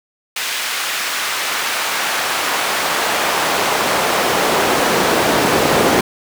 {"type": "noise with high-pass filter sweep", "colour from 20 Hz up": "brown", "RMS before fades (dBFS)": -17, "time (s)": [0.36, 6.01], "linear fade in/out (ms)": 5, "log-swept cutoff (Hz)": [2100, 320], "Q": 0.72, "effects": []}